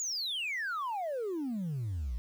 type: exponential sweep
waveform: sine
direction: down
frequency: 7040 to 53.4 Hz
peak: -30 dBFS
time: 0-2.18 s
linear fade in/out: 0 ms
effects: tanh soft clip ceiling -31 dBFS + 10-bit